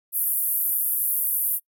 pink band-pass noise, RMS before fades -24 dBFS, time 0.12-1.6 s, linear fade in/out 50 ms, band 11000 to 15000 Hz, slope 48 dB/octave, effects noise-tail reverb RT60 0.1 s tail -25 dB re dry

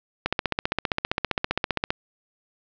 click train, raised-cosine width 0.3 ms, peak -6 dBFS, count 26, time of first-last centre 0.26-1.905 s, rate 15.2 Hz, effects low-pass 5000 Hz 12 dB/octave

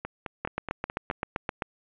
two click trains, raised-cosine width 0.5 ms, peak -13 / -18 dBFS, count 10 / 6, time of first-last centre 0.45-1.622 / 0.05-1.112 s, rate 7.68 / 4.71 Hz, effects resampled to 8000 Hz + 7-bit

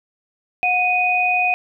sine tone pair together, 725.6 / 2489 Hz, F#5 / D#7, -34 / 0 cents, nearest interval octave + major sixth, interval 2134 cents, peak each -19 / -17 dBFS, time 0.63-1.54 s, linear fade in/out 0 ms, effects none

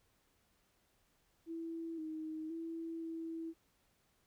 sine tone with pitch steps, 329.8 / 314.3 / 329.2 / 327.3 Hz, E4 / D#4 / E4 / E4, +1 / +18 / -2 / -12 cents, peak -40 dBFS, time 1.46-3.54 s, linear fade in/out 50 ms, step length 520 ms, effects pink hiss -75 dBFS RMS until 4.26 s

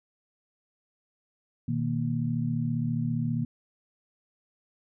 sine tone cluster, 121.1 / 156 / 234.1 Hz, B2 / D#3 / A#3, -34 / +5 / +8 cents, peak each -30 dBFS, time 1.68-3.45 s, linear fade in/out 5 ms, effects none

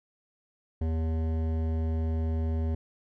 sine tone with hard clipping, 80.4 Hz, E2, 43 cents flat, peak -28 dBFS, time 0.81-2.75 s, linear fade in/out 5 ms, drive 14 dB, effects none

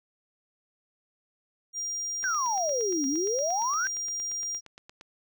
triangle tone, 5700 Hz, F8, 34 cents sharp, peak -29 dBFS, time 1.73-4.61 s, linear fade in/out 50 ms
click train, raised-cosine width 0.2 ms, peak -29 dBFS, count 25, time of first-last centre 2.23-5.011 s, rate 8.63 Hz
sine exponential two-way sweep, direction down then up, 1600 to 260.8 to 1600 Hz, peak -26 dBFS, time 2.24-3.87 s, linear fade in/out 0 ms, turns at 3.07 s
effects none

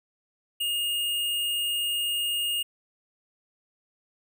square tone, 2844 Hz, F7, 31 cents sharp, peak -26 dBFS, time 0.6-2.63 s, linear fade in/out 10 ms, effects none

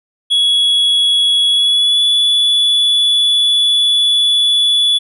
triangle tone with pitch glide, 3357 to 3431 Hz, G#7 to A7, +18 to -44 cents, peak -8 dBFS, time 0.3-4.99 s, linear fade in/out 20 ms, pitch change +38 cents, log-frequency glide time 1.49-2.02 s, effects resampled to 32000 Hz

